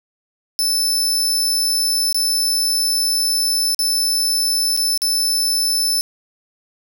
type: tone with dropouts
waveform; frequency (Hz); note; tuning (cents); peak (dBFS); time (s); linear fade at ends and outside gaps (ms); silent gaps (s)
sawtooth; 5274; E8; 0; -13; 0.59-6.01; 0; 2.127-2.145 / 3.746-3.791 / 4.765-4.774 / 4.976-5.019
effects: none